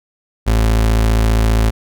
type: tone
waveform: 35% pulse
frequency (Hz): 55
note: A1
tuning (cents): 0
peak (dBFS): -9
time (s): 0.46-1.71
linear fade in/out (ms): 20
effects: none